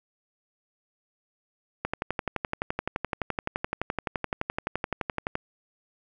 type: click train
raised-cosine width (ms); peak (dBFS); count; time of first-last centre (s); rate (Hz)
0.5; -12; 42; 1.85-5.354; 11.7
effects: none